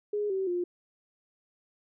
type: tone with pitch steps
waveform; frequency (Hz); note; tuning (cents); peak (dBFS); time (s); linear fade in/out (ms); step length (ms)
sine; 415.3 / 383 / 353.3; G#4 / G4 / F4; 0 / -40 / +20; -27; 0.13-0.64; 5; 170
effects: none